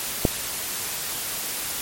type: click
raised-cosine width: 2 ms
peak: -3 dBFS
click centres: 0.252 s
effects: white hiss -29 dBFS RMS until 1.81 s + MP3 64 kbps